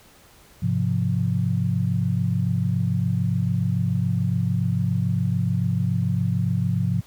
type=chord; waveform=sine; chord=F minor; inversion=first; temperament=equal; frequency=103.83 / 130.81 / 174.61 Hz; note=Ab2 / C3 / F3; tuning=0 / 0 / 0 cents; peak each=-24 dBFS; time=0.62-7.01 s; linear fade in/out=10 ms; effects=pink hiss -52 dBFS RMS until 7.06 s